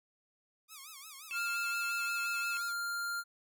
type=tone with vibrato; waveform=5% pulse; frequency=1182 Hz; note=D6; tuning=11 cents sharp; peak=-36 dBFS; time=0.68-2.74 s; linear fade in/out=50 ms; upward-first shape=sine; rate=5.7 Hz; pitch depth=170 cents each way
type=tone with pitch glide; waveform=sine; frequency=2637 to 2622 Hz; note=E7 to E7; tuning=0 to -10 cents; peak=-37 dBFS; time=1.31-2.57 s; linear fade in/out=0 ms; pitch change=-10 cents; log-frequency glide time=1.98-2.08 s
type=tone; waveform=square; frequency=1396.9 Hz; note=F6; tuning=in tune; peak=-35 dBFS; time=1.32-3.24 s; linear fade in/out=50 ms
effects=none